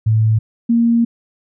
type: tone pair in turn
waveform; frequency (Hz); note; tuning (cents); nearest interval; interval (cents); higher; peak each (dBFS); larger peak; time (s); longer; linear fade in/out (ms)
sine; 110 / 233.1; A2 / A#3; 0 / 0; octave + minor second; 1300; second; -10; neither; 0.06-0.39 / 0.69-1.05; second; 10
effects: none